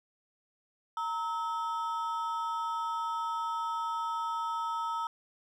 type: ring-modulated tone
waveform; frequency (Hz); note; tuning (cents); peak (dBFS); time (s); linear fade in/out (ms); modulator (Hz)
triangle; 1108.7; C#6; 0; -26; 0.97-5.07; 2; 185
effects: none